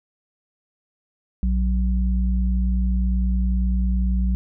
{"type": "tone pair together", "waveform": "sine", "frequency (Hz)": [59, 187.3], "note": ["A#1", "F#3"], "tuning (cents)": [22, 21], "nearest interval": "octave + minor sixth", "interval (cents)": 1999, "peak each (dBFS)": [-18, -25], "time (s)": [1.43, 4.35], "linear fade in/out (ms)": 0, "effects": []}